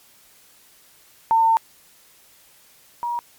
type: tone pair in turn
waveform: sine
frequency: 903 / 952.4 Hz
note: A5 / A#5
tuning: +45 / +37 cents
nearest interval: minor second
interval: 92 cents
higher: second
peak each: -13 / -22 dBFS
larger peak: first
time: 1.31-1.57 / 3.03-3.19 s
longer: first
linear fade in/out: 0 ms
effects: white hiss -53 dBFS RMS until 3.38 s + MP3 96 kbps